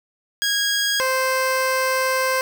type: tone pair in turn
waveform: 15% pulse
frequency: 1642 / 521.7 Hz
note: G#6 / C5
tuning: -20 / -5 cents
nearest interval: octave + minor sixth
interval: 1985 cents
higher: first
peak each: -12 dBFS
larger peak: neither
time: 0.42-1 / 1-2.41 s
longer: second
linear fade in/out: 0 ms
effects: none